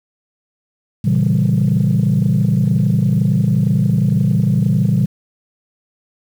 sine chord, A# diminished seventh, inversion none, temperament equal, 116.54 / 138.59 / 164.81 / 196 Hz, A#2 / C#3 / E3 / G3, 0 / 0 / 0 / 0 cents, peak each -16 dBFS, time 1.04-5.06 s, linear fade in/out 10 ms, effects tanh soft clip ceiling -6 dBFS + 7-bit

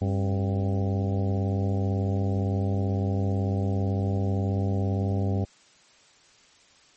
harmonic tone with a mistuned harmonic, 98 Hz, G2, in tune, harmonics 1 / 2 / 3 / 4 / 5 / 6 / 7 / 8, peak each -24 / -30 / -34 / -36 / -38 / -40 / -41 / -42 dBFS, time 0.01-5.45 s, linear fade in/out 10 ms, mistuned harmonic 3, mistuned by -120 cents, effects white hiss -57 dBFS RMS until 6.96 s + MP3 32 kbps

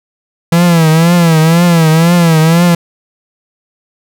45% pulse tone with vibrato, 166 Hz, E3, 12 cents sharp, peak -5 dBFS, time 0.52-2.75 s, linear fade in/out 5 ms, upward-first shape triangle, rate 2 Hz, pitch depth 110 cents each way, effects none

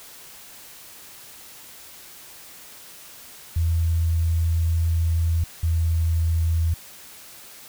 sine tone pair in turn, 82.8 / 82.34 Hz, E2 / E2, +8 / -1 cents, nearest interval unison, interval 9 cents, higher first, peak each -18 dBFS, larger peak neither, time 3.56-5.44 / 5.63-6.74 s, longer first, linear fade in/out 5 ms, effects white hiss -44 dBFS RMS until 7.68 s

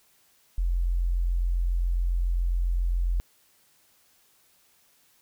sine tone, 43.65 Hz, F1, in tune, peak -22 dBFS, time 0.58-3.2 s, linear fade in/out 0 ms, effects white hiss -63 dBFS RMS until 5.21 s

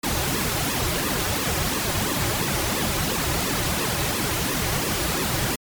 pink noise with flanger, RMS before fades -24 dBFS, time 0.03-5.56 s, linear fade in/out 10 ms, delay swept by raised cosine 1.3 to 4.5 ms, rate 2.9 Hz, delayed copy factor -0.85, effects MP3 96 kbps

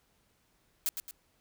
blue noise with echo, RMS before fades -30 dBFS, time 0.86-0.89 s, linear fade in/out 0 ms, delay 110 ms, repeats 2, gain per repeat -7 dB, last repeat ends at 1.11 s, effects pink hiss -71 dBFS RMS until 1.4 s

